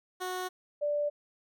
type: tone pair in turn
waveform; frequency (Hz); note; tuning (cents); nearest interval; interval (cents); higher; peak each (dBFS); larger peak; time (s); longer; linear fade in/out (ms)
15% pulse / sine; 367.4 / 586.8; F#4 / D5; -12 / -2; minor sixth; 810; second; -27; neither; 0.2-0.49 / 0.81-1.1; neither; 20
effects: none